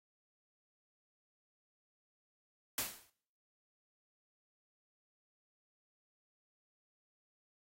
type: noise with exponential decay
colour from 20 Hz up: white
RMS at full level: -33 dBFS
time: 2.78-3.1 s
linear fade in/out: 2 ms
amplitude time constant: 69 ms
effects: noise-tail reverb RT60 0.6 s tail -22 dB re dry + AAC 48 kbps